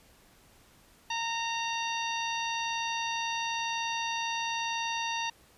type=harmonic tone with a mistuned harmonic; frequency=921 Hz; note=A#5; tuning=21 cents flat; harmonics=1 / 2 / 3 / 4 / 5 / 6; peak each=-33 / -39 / -36 / -39 / -43 / -43 dBFS; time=1.1-5.3 s; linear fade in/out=5 ms; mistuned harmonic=6; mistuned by=+88 cents; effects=pink hiss -60 dBFS RMS until 5.57 s + resampled to 32000 Hz